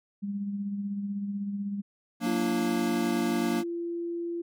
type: tone with tremolo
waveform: sine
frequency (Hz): 201.2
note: G3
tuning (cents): +45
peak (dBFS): -28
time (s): 0.22-1.82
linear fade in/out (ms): 20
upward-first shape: sine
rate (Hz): 16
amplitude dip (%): 40
type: chord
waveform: square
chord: Gb augmented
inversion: none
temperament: equal with one note detuned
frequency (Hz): 182.45 / 233.1 / 293.7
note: Gb3 / Bb3 / D4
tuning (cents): -24 / 0 / 0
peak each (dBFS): -35 / -29 / -33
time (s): 2.2-3.64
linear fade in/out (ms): 50
type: tone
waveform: sine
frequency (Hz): 341.6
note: F4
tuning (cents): -38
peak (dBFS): -30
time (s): 2.26-4.42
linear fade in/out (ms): 10
effects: none